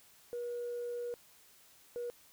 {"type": "tone bursts at uneven times", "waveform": "sine", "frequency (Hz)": 481, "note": "B4", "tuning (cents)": -46, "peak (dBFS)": -35, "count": 2, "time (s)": [[0.33, 1.14], [1.96, 2.1]], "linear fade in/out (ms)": 0, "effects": ["tanh soft clip ceiling -33 dBFS", "white hiss -62 dBFS RMS until 2.32 s"]}